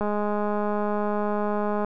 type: click train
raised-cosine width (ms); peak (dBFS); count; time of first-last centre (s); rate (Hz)
1; -14; 383; 0.01-1.847; 208
effects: none